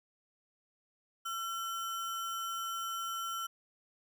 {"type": "tone with sample-and-hold", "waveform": "sine", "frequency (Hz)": 1354, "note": "E6", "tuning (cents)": 46, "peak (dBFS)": -35, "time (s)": [1.25, 3.47], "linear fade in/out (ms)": 10, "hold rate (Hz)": 4410, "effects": []}